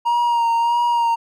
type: tone with vibrato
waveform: triangle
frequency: 940 Hz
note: A#5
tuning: 14 cents sharp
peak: -13 dBFS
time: 0.05-1.16 s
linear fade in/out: 20 ms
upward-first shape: sine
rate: 1.6 Hz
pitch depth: 28 cents each way
effects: none